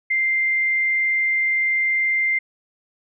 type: tone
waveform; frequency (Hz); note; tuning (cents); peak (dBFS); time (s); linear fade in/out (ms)
sine; 2093; C7; 0; -17; 0.1-2.39; 10
effects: none